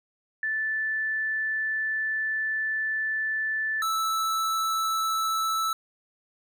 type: tone pair in turn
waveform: sine / square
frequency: 1755 / 1314.8 Hz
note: A6 / E6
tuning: -5 / -5 cents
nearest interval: perfect fourth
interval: 500 cents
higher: first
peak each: -25 dBFS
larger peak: neither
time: 0.43-3.82 / 3.82-5.73 s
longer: first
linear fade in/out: 2 ms
effects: none